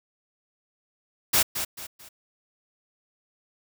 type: noise with echo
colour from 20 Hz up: white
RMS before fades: -20 dBFS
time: 1.33-1.43 s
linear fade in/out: 10 ms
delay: 220 ms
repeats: 3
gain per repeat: -9 dB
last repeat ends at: 2.09 s
effects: none